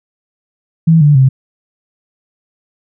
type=tone with pitch steps; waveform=sine; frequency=163.1 / 146.99 / 132.48 Hz; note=E3 / D3 / C3; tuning=-18 / +2 / +22 cents; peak=-4 dBFS; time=0.87-1.29 s; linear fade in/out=10 ms; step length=140 ms; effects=none